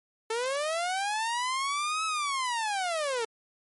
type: linear two-way sweep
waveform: sawtooth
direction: up then down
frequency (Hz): 437.4 to 1300 to 437.4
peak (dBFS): -24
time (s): 0.3-3.25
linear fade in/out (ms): 5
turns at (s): 2.05
effects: MP3 48 kbps